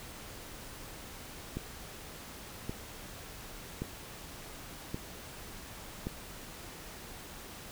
click train, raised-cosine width 3 ms, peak -22 dBFS, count 5, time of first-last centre 1.57-6.069 s, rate 0.889 Hz, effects pink hiss -47 dBFS RMS until 7.71 s

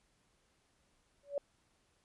sine tone with exponential growth, 569 Hz, C#5, 45 cents sharp, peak -29 dBFS, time 1.23-1.38 s, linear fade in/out 2 ms, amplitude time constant 32 ms, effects pink hiss -74 dBFS RMS until 2.04 s + resampled to 24000 Hz

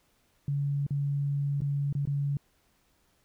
sine tone with dropouts, 141.8 Hz, C#3, 40 cents sharp, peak -26 dBFS, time 0.48-2.37 s, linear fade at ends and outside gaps 2 ms, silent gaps 0.866-0.907 / 1.606-1.618 / 1.927-1.951 / 2.054-2.073 s, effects pink hiss -69 dBFS RMS until 3.24 s

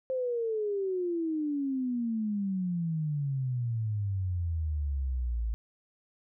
sine exponential sweep, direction down, 527 to 54.1 Hz, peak -28 dBFS, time 0.1-5.54 s, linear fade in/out 0 ms, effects none

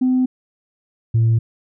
sine tone pair in turn, 255.5 / 113.81 Hz, C4 / A#2, -41 / -41 cents, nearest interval octave + major second, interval 1400 cents, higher first, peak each -12 / -10 dBFS, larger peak second, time 0.01-0.26 / 1.14-1.39 s, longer neither, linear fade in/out 10 ms, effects tanh soft clip ceiling -10 dBFS

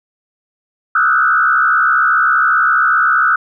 sine tone with frequency modulation, 1388 Hz, F6, 11 cents flat, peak -9 dBFS, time 0.95-3.36 s, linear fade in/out 5 ms, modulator 67.5 Hz, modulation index 2.1, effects none

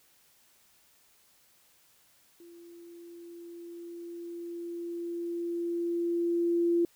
sine tone with level ramp, 342.4 Hz, F4, 34 cents flat, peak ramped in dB -49 to -22 dBFS, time 2.4-6.85 s, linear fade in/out 2 ms, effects white hiss -64 dBFS RMS until 6.95 s

